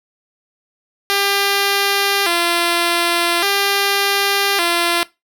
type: tone with vibrato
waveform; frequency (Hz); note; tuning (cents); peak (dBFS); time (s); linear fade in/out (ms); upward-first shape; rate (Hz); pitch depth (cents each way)
5% pulse; 370; F#4; 0; -3; 1.1-5.03; 0; square; 0.43; 130
effects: noise-tail reverb RT60 0.2 s tail -19 dB re dry